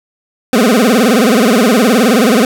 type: tone with vibrato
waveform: 25% pulse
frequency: 231.3 Hz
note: A#3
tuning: 13 cents flat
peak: -3 dBFS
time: 0.53-2.45 s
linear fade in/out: 2 ms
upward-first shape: sine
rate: 19 Hz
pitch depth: 230 cents each way
effects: none